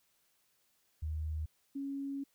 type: tone pair in turn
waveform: sine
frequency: 77.7 / 276.9 Hz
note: D#2 / C#4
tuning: -2 / -2 cents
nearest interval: octave + minor seventh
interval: 2200 cents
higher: second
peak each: -34 / -36 dBFS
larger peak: first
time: 1.02-1.46 / 1.75-2.24 s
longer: second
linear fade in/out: 10 ms
effects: white hiss -74 dBFS RMS until 2.34 s